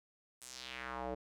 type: tone with band-pass filter sweep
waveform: square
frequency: 63.3 Hz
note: B1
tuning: 43 cents sharp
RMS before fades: -44 dBFS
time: 0.41-1.15 s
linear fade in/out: 10 ms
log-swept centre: 9700 to 490 Hz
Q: 2.1
effects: none